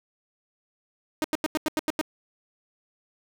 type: tone bursts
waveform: sawtooth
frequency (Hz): 309.9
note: D#4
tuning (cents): -7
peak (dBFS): -19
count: 8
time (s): 1.22-2.013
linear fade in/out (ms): 0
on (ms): 23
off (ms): 87
effects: none